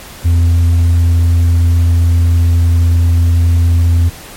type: tone with tanh clipping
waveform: sine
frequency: 85.1 Hz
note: F2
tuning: 44 cents flat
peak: -7 dBFS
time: 0.24-4.1 s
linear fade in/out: 20 ms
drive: 3 dB
effects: pink hiss -32 dBFS RMS until 4.36 s + MP3 64 kbps